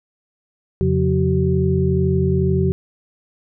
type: tone cluster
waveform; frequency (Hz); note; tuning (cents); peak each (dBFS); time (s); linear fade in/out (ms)
sine; 85.2 / 136.8 / 179 / 381.1; F2 / C#3 / F3 / G4; -42 / -23 / +43 / -49; -20; 0.81-2.72; 0
effects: none